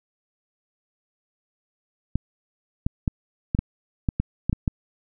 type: clicks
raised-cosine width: 5 ms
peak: -9 dBFS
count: 10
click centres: 2.156 / 2.865 / 3.078 / 3.549 / 3.59 / 4.088 / 4.2 / 4.496 / 4.529 / 4.678 s
effects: none